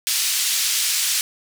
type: band-pass noise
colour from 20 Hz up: white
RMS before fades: -21 dBFS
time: 0.07-1.21 s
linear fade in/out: 0 ms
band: 2600 to 9100 Hz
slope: 12 dB/octave
effects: none